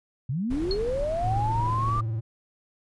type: linear sweep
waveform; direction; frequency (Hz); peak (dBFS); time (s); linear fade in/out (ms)
sine; up; 116.54 to 1200; -25; 0.29-2.01; 5
type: noise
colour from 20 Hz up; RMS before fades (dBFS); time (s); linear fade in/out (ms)
brown; -33; 0.5-2.01; 10
type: tone with exponential decay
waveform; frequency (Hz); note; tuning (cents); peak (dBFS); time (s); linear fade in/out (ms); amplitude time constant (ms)
sine; 4304; C8; +48; -24; 0.71-0.81; 1; 20
type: tone with vibrato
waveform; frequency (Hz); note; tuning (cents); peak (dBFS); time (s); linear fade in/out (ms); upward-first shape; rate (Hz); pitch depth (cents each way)
triangle; 111.6; A2; +25; -24; 1.23-2.21; 20; square; 20; 62
effects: resampled to 24000 Hz